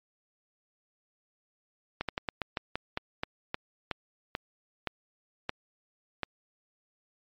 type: slowing click train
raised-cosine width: 0.3 ms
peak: -14 dBFS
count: 15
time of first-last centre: 2.01-6.233 s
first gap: 77 ms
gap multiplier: 1.19
effects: low-pass 5000 Hz 12 dB/octave + MP3 64 kbps